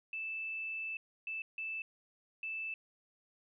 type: tone bursts at uneven times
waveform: sine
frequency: 2637 Hz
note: E7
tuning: in tune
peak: -37 dBFS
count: 4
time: 0.13-0.97 / 1.27-1.42 / 1.58-1.82 / 2.43-2.74 s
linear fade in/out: 2 ms
effects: none